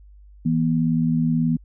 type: tone pair together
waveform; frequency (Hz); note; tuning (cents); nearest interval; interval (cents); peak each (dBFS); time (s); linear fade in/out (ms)
sine; 162.8 / 241.5; E3 / B3; -21 / -39; perfect fifth; 682; -20; 0.45-1.57; 10
effects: added 50 Hz sine -44 dBFS peak until 1.64 s